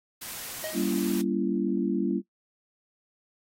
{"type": "noise", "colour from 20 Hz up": "white", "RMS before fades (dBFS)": -38, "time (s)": [0.21, 1.22], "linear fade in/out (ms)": 10}
{"type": "tone with exponential decay", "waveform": "square", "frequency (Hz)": 627, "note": "D#5", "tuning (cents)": 13, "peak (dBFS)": -31, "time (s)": [0.64, 0.93], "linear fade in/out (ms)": 1, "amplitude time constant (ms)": 62}
{"type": "chord", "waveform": "sine", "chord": "G diminished seventh", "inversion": "none", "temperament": "just", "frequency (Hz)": [196, 235.2, 282.2, 338.7], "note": ["G3", "Bb3", "Db4", "Fb4"], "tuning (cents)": [0, 16, 31, 47], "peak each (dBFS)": [-29, -30, -30, -29], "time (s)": [0.73, 2.22], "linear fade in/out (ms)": 50}
{"effects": ["noise-tail reverb RT60 0.1 s tail -19 dB re dry", "AAC 48 kbps"]}